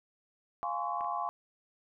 sine chord, Db major seventh, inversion first, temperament equal with one note detuned, 698.5 / 830.6 / 1046.5 / 1125.5 Hz, F5 / Ab5 / C6 / Db6, 0 / 0 / 0 / +26 cents, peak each -37 dBFS, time 0.63-1.29 s, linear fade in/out 0 ms
clicks, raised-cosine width 0.5 ms, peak -33 / -40 dBFS, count 2, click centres 1.009 / 1.045 s
effects none

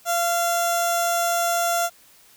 15% pulse tone with notch filter, 688 Hz, F5, 26 cents flat, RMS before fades -22 dBFS, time 0.05-1.9 s, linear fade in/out 50 ms, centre 2300 Hz, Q 0.72, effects white hiss -53 dBFS RMS until 2.36 s

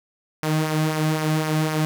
sawtooth tone with flanger, 155.7 Hz, D#3, 2 cents sharp, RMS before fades -22 dBFS, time 0.43-1.85 s, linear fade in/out 0 ms, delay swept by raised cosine 0.25 to 2.25 ms, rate 3.9 Hz, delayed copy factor -0.5, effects none

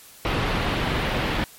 pink low-pass noise, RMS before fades -24 dBFS, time 0.25-1.44 s, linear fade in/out 0 ms, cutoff 3700 Hz, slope 24 dB/octave, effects white hiss -47 dBFS RMS until 1.58 s + MP3 64 kbps

